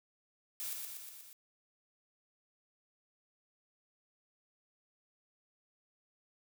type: noise with echo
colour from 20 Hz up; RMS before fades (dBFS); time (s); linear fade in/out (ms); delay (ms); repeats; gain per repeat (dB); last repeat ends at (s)
blue; -40; 0.6-0.73; 0; 120; 5; -3; 1.33
effects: none